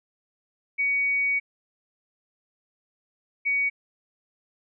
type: tone pair in turn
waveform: sine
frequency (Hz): 2250 / 2250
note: C#7 / C#7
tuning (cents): +25 / +25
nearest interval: unison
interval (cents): 0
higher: neither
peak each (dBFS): -21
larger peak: neither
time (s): 0.78-1.4 / 3.45-3.7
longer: first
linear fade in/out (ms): 20
effects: none